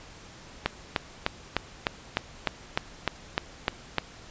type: click train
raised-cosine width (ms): 0.3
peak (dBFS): -7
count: 12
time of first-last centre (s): 0.66-3.983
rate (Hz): 3.31
effects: pink hiss -48 dBFS RMS until 4.3 s + resampled to 16000 Hz